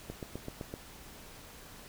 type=click train; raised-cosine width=2 ms; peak=-25 dBFS; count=6; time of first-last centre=0.1-0.739 s; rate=7.82 Hz; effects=pink hiss -51 dBFS RMS until 1.88 s